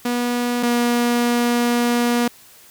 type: tone pair in turn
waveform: sawtooth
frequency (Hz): 242.5 / 239.7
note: B3 / A#3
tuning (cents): -31 / +48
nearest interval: unison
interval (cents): 21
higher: first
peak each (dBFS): -15 / -12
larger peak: second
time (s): 0.05-0.63 / 0.63-2.28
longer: second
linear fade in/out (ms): 5
effects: white hiss -47 dBFS RMS until 2.7 s